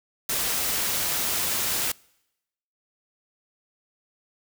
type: noise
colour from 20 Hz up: white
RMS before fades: -26 dBFS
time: 0.29-1.92 s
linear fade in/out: 5 ms
effects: noise-tail reverb RT60 0.9 s tail -26 dB re dry